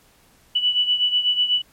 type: beating tone pair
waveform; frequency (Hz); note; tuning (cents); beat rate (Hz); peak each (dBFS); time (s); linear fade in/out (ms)
sine; 2960 / 2968.1; F#7 / F#7; 0 / +5; 8.1; -18 / -23; 0.55-1.62; 10
effects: pink hiss -56 dBFS RMS until 1.72 s + MP3 64 kbps